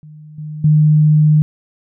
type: tone with level steps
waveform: sine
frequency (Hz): 152.5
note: D#3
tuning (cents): -34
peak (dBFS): -34 / -24 / -7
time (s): 0.03-1.42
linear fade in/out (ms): 0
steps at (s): 0.38 / 0.64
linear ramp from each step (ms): 5
effects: none